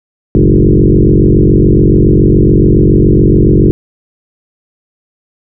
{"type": "tone with frequency modulation", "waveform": "sine", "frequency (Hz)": 109.2, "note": "A2", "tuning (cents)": -13, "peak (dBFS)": -3, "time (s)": [0.35, 3.71], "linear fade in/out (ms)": 0, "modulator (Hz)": 47.1, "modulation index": 6.1, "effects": []}